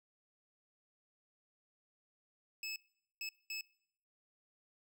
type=tone bursts at uneven times; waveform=25% pulse; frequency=2600 Hz; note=E7; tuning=24 cents flat; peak=-36 dBFS; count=3; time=2.63-2.76 / 3.21-3.29 / 3.5-3.61 s; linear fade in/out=2 ms; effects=noise-tail reverb RT60 0.7 s tail -23 dB re dry